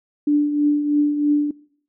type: tone with tremolo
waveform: sine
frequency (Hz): 293.7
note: D4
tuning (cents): 0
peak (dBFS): -12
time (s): 0.27-1.51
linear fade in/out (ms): 5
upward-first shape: triangle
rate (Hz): 3.1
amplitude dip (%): 60
effects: noise-tail reverb RT60 0.6 s tail -22 dB re dry